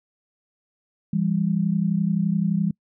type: tone pair together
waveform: sine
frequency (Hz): 168.32 / 200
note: E3 / G3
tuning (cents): +36 / +35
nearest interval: minor third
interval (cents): 299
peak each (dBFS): -22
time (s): 1.13-2.71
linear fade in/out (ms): 5
effects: noise-tail reverb RT60 0.1 s tail -26 dB re dry